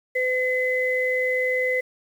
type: tone pair together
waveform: sine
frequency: 507.5 / 2030 Hz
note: B4 / B6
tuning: +47 / +47 cents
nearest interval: 2 octaves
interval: 2400 cents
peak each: -23 dBFS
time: 0.15-1.81 s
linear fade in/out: 10 ms
effects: 8-bit